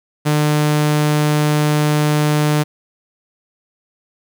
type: tone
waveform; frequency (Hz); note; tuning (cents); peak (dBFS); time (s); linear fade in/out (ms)
sawtooth; 150; D3; +37; -9; 0.25-2.64; 20
effects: 8-bit